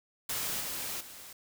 white noise with level steps, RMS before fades -34 / -37 / -48 dBFS, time 0.29-1.33 s, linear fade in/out 5 ms, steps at 0.6 / 1 s, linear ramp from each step 10 ms, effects none

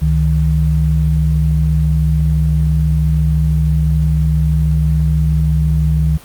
sine tone pair together, 69.13 / 155.2 Hz, C#2 / D#3, -4 / -4 cents, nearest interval octave + major second, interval 1400 cents, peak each -13 dBFS, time 0.01-6.18 s, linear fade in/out 20 ms, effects pink hiss -39 dBFS RMS until 6.24 s + Opus 32 kbps

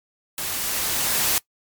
white noise with level ramp, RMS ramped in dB -28 to -20 dBFS, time 0.38-1.38 s, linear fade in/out 0 ms, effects noise-tail reverb RT60 0.1 s tail -21 dB re dry + MP3 96 kbps

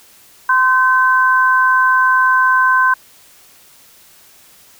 sine tone pair together, 1034 / 1536.3 Hz, C6 / G6, -21 / -35 cents, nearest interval perfect fifth, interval 686 cents, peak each -12 dBFS, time 0.49-2.94 s, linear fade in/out 5 ms, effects white hiss -46 dBFS RMS until 4.79 s

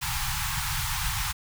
pink band-stop noise, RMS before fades -29 dBFS, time 0.01-1.33 s, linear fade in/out 20 ms, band 160 to 790 Hz, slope 96 dB/octave, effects none

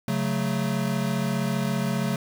square chord, F# minor, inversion second, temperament equal, 138.59 / 185 / 220 Hz, C#3 / F#3 / A3, 0 / 0 / 0 cents, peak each -29 dBFS, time 0.08-2.16 s, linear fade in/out 2 ms, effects 8-bit

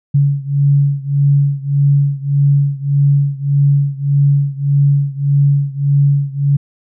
sine beating tone pair, 140.7 / 142.4 Hz, C#3 / C#3, +26 / +47 cents, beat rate 1.7 Hz, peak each -12 / -14 dBFS, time 0.14-6.57 s, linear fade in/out 10 ms, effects none

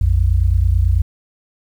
sine tone pair together, 58.35 / 87.5 Hz, A#1 / F2, +2 / +4 cents, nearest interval perfect fifth, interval 702 cents, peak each -14 dBFS, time 0.01-1.02 s, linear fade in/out 5 ms, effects 8-bit

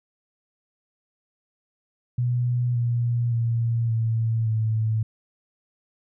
sine tone with pitch steps, 122.4 / 119.26 / 116.2 / 113.22 / 110.31 Hz, B2 / A#2 / A#2 / A2 / A2, -15 / +40 / -5 / +50 / +5 cents, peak -20 dBFS, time 2.18-5.03 s, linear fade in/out 5 ms, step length 570 ms, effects none

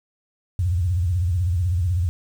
sine tone with vibrato, 88.4 Hz, F2, 22 cents sharp, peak -18 dBFS, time 0.59-2.09 s, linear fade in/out 0 ms, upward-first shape sine, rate 16 Hz, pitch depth 170 cents each way, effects 8-bit

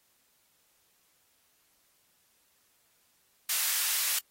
white high-pass noise, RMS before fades -29 dBFS, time 3.49-4.19 s, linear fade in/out 5 ms, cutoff 1400 Hz, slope 12 dB/octave, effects white hiss -69 dBFS RMS until 4.3 s + AAC 48 kbps

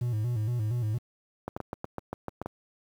triangle tone with vibrato, 114.2 Hz, A#2, 35 cents flat, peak -24 dBFS, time 0.01-0.98 s, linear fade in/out 5 ms, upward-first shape square, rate 4.3 Hz, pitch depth 110 cents each way
clicks, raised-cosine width 1 ms, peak -19 dBFS, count 10, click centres 1.48 / 1.565 / 1.603 / 1.731 / 1.844 / 1.983 / 2.13 / 2.283 / 2.416 / 2.46 s
effects high-pass 60 Hz 12 dB/octave + 9-bit

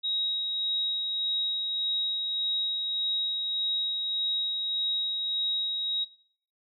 sine tone with tremolo, 3802 Hz, A#7, 33 cents sharp, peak -26 dBFS, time 0.03-6.05 s, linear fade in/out 20 ms, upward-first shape sine, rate 1.7 Hz, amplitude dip 30%, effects noise-tail reverb RT60 0.6 s tail -20 dB re dry

